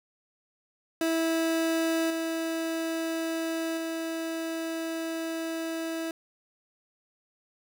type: tone with level steps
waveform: 30% pulse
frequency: 326.8 Hz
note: E4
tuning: 15 cents flat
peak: -22 / -26 / -28 dBFS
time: 1.01-6.11 s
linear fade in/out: 2 ms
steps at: 2.1 / 3.77 s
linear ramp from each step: 5 ms
effects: none